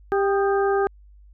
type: harmonic tone with a mistuned harmonic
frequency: 395.5 Hz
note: G4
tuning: 15 cents sharp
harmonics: 1 / 2 / 3 / 4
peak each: -19 / -25 / -29 / -31 dBFS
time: 0.12-0.87 s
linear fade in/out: 0 ms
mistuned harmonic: 3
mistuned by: +66 cents
effects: added 50 Hz sine -46 dBFS peak until 1.33 s